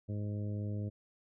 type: harmonic tone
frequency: 103.83 Hz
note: G#2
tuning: in tune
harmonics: 1 / 2 / 3 / 4 / 5 / 6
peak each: -35 / -42 / -47 / -51 / -51 / -55 dBFS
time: 0.08-0.9 s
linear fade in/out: 20 ms
effects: none